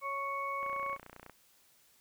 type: harmonic tone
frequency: 554.4 Hz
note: C#5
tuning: in tune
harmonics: 1 / 2 / 4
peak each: -43 / -35 / -41 dBFS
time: 0.01-0.98 s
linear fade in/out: 50 ms
type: click train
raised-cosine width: 0.5 ms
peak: -33 dBFS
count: 21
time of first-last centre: 0.63-1.297 s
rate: 30 Hz
effects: white hiss -66 dBFS RMS until 2 s